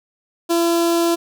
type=tone with notch filter; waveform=sawtooth; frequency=338.4 Hz; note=E4; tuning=45 cents sharp; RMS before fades=-17 dBFS; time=0.49-1.16 s; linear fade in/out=20 ms; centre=2000 Hz; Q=1.2; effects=none